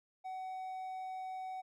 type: tone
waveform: triangle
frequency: 751 Hz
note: F#5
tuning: 26 cents sharp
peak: -38 dBFS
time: 0.24-1.62 s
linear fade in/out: 20 ms
effects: none